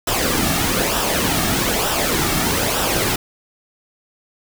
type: noise with flanger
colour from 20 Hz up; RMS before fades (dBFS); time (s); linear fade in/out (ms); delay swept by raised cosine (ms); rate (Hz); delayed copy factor
pink; -19; 0.07-3.16; 5; 0.45 to 2.05; 1.1; -0.55
effects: none